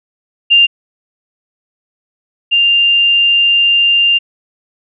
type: tone pair in turn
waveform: sine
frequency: 2794 / 2794 Hz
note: F7 / F7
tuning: 0 / 0 cents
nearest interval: unison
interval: 0 cents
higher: neither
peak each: -4 / -7 dBFS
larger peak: first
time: 0.5-0.67 / 2.51-4.19 s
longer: second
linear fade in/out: 20 ms
effects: none